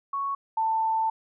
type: tone pair in turn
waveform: sine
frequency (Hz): 1110 / 889.2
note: C#6 / A5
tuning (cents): +2 / +18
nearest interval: major third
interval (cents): 384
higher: first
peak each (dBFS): -26 / -22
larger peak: second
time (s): 0.13-0.35 / 0.57-1.1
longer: second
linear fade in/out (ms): 5
effects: none